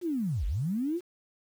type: linear two-way sweep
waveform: sine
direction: down then up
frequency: 370 to 41.2 to 370 Hz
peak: -27 dBFS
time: 0.01-1.01 s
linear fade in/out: 50 ms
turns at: 0.46 s
effects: 9-bit